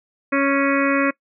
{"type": "harmonic tone", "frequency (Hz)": 277.2, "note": "C#4", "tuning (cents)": 0, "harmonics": [1, 2, 4, 5, 6, 7, 8, 9], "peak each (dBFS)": [-19, -22, -25, -26, -27, -27, -28, -29], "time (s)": [0.32, 1.11], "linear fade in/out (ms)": 10, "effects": ["noise-tail reverb RT60 0.1 s tail -22 dB re dry"]}